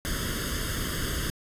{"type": "noise with comb filter", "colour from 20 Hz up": "pink", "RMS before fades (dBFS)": -30, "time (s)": [0.05, 1.3], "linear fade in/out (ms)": 0, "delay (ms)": 0.61, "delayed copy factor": 0.9, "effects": ["resampled to 32000 Hz"]}